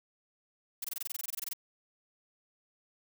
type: noise bursts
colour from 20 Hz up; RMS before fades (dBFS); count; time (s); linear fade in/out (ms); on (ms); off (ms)
blue; -36; 16; 0.82-1.534; 5; 24; 22
effects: none